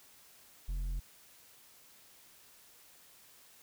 square tone with low-pass filter, 43.65 Hz, F1, in tune, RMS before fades -36 dBFS, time 0.68-1 s, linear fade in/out 10 ms, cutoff 110 Hz, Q 0.59, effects white hiss -60 dBFS RMS until 3.62 s

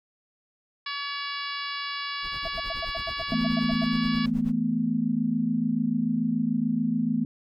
harmonic tone, 568 Hz, C#5, 42 cents sharp, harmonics 2 / 3 / 4 / 5 / 6 / 7 / 8 / 9, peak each -35 / -37 / -38 / -39 / -40 / -40 / -41 / -42 dBFS, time 0.86-4.26 s, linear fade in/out 5 ms
brown noise with tremolo, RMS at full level -38 dBFS, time 2.22-4.55 s, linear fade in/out 50 ms, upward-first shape sine, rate 9.4 Hz, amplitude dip 95%
sine tone bursts, 663 Hz, E5, 10 cents sharp, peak -30 dBFS, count 12, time 2.45-3.841 s, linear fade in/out 5 ms, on 27 ms, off 97 ms
sine chord, E suspended fourth, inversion none, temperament equal, 164.81 / 220 / 246.9 Hz, E3 / A3 / B3, 0 / 0 / 0 cents, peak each -31 / -26 / -26 dBFS, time 3.32-7.25 s, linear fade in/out 2 ms
effects none

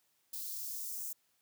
violet noise with high-pass filter sweep, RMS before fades -41 dBFS, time 0.33-1.13 s, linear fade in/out 5 ms, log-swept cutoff 4000 to 7000 Hz, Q 1.8, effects white hiss -75 dBFS RMS until 1.41 s + high-pass 80 Hz 12 dB/octave

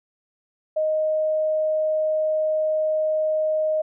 sine tone, 622.3 Hz, D#5, in tune, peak -19 dBFS, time 0.76-3.82 s, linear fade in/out 10 ms, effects none

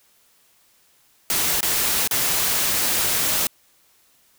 white noise with dropouts, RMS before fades -21 dBFS, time 1.3-3.47 s, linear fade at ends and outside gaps 1 ms, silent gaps 1.607-1.629 / 2.075-2.11 s, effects white hiss -59 dBFS RMS until 4.38 s

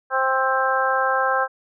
harmonic tone, 263.5 Hz, C4, 12 cents sharp, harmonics 2 / 3 / 4 / 5 / 6, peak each -24 / -24 / -24 / -24 / -24 dBFS, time 0.1-1.48 s, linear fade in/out 50 ms, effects none

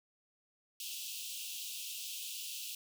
pink high-pass noise, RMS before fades -43 dBFS, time 0.8-2.75 s, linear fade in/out 2 ms, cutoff 2600 Hz, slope 96 dB/octave, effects none

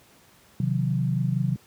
sine chord, C diminished, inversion none, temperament equal with one note detuned, 130.81 / 155.56 / 181.5 Hz, C3 / Eb3 / Gb3, 0 / 0 / -33 cents, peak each -24 / -27 / -27 dBFS, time 0.6-1.56 s, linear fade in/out 2 ms, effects pink hiss -56 dBFS RMS until 1.66 s + high-pass 80 Hz 12 dB/octave

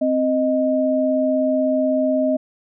sine tone pair together, 261.6 / 622.3 Hz, C4 / D#5, 0 / 0 cents, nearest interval octave + minor third, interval 1500 cents, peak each -19 / -18 dBFS, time 0.01-2.37 s, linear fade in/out 10 ms, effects none

